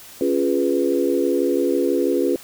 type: chord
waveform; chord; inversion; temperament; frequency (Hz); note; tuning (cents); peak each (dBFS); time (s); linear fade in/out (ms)
sine; C# dominant seventh; none; equal; 277.2 / 349.2 / 415.3 / 493.9; C#4 / E#4 / G#4 / B4; 0 / 0 / 0 / 0; -22 / -21 / -23 / -23; 0.21-2.36; 2
effects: white hiss -42 dBFS RMS until 2.43 s